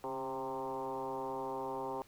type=tone with frequency modulation; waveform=sine; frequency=659.3 Hz; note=E5; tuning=in tune; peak=-36 dBFS; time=0.04-2.02 s; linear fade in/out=0 ms; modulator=130 Hz; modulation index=2.8; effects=pink hiss -63 dBFS RMS until 2.07 s